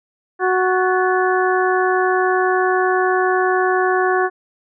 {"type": "harmonic tone with a mistuned harmonic", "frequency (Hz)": 370, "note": "F#4", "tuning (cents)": 0, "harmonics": [1, 2, 3, 4, 5], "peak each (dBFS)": [-17, -20, -22, -23, -24], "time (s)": [0.39, 4.3], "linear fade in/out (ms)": 50, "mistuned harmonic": 5, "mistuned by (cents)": -110, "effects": []}